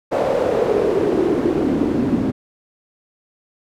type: noise with band-pass filter sweep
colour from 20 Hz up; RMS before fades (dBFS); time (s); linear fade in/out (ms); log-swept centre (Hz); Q
pink; -18; 0.11-2.32; 20; 570 to 240; 4.3
effects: none